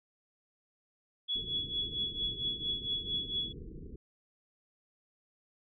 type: tone with tremolo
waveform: sine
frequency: 3378 Hz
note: G#7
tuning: 29 cents sharp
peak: -29 dBFS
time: 1.28-3.53 s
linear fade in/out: 20 ms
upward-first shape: triangle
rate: 4.4 Hz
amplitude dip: 85%
type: low-pass noise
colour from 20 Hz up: pink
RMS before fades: -46 dBFS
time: 1.35-3.96 s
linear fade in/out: 5 ms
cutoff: 460 Hz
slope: 96 dB/octave
effects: none